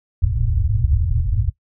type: low-pass noise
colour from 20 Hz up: white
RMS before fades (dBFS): -18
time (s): 0.22-1.5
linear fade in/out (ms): 10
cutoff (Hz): 120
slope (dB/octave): 96
effects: noise-tail reverb RT60 0.1 s tail -18 dB re dry